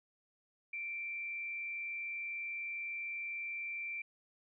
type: tone with frequency modulation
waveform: sine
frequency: 2349 Hz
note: D7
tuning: in tune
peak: -38 dBFS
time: 0.73-4.02 s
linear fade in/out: 5 ms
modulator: 122 Hz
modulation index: 0.32
effects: none